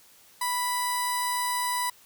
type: tone with notch filter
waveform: 15% pulse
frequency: 987.8 Hz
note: B5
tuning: in tune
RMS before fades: -28 dBFS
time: 0.41-1.9 s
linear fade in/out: 5 ms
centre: 2700 Hz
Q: 0.75
effects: white hiss -56 dBFS RMS until 2.05 s